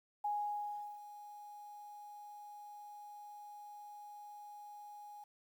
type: tone with ADSR envelope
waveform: sine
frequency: 829 Hz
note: G#5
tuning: 3 cents flat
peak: -33 dBFS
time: 0.24-5.24 s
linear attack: 8 ms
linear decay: 740 ms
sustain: -16 dB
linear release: 5 ms
effects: 11-bit